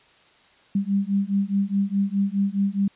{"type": "beating tone pair", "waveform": "sine", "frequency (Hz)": [196, 200.8], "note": ["G3", "G3"], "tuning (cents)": [0, 42], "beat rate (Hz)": 4.8, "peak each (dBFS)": [-23, -23], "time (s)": [0.75, 2.88], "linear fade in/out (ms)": 5, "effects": ["white hiss -56 dBFS RMS until 2.95 s", "resampled to 8000 Hz"]}